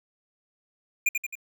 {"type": "tone with echo", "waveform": "square", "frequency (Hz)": 2412, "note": "D7", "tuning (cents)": 46, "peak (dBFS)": -20, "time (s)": [1.06, 1.09], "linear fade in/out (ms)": 5, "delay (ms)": 88, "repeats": 3, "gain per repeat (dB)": -5, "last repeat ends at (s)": 1.354, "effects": []}